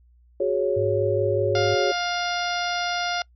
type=chord; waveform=sine; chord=F# suspended second; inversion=none; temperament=equal; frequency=370 / 415.3 / 554.4 Hz; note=F#4 / G#4 / C#5; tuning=0 / 0 / 0 cents; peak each=-25 / -25 / -23 dBFS; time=0.4-1.92 s; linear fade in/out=5 ms
type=tone; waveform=sine; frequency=103.1 Hz; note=G#2; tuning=12 cents flat; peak=-27 dBFS; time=0.76-1.75 s; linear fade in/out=10 ms
type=harmonic tone; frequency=704 Hz; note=F5; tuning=14 cents sharp; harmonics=1 / 2 / 3 / 4 / 5 / 6 / 7 / 8; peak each=-27 / -29 / -34 / -35 / -34 / -37 / -34 / -38 dBFS; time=1.55-3.22 s; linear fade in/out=2 ms
effects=noise-tail reverb RT60 0.1 s tail -25 dB re dry + added 60 Hz sine -53 dBFS peak until 3.35 s